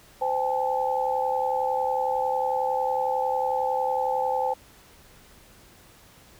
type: tone cluster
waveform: sine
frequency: 515 / 796 / 867 Hz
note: C5 / G5 / A5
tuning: -28 / +26 / -26 cents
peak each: -27 dBFS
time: 0.21-4.54 s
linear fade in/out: 10 ms
effects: pink hiss -53 dBFS RMS until 6.39 s